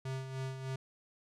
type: tone with tremolo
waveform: square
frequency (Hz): 132.3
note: C3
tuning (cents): +20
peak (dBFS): -36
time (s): 0.05-0.76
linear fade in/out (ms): 5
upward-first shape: sine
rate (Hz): 3.3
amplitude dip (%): 55
effects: low-pass 8000 Hz 12 dB/octave